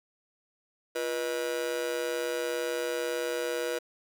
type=tone with amplitude modulation; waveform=45% pulse; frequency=485.4 Hz; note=B4; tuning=30 cents flat; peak=-25 dBFS; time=0.95-3.79 s; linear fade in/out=10 ms; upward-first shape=sine; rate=138 Hz; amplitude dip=100%; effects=11-bit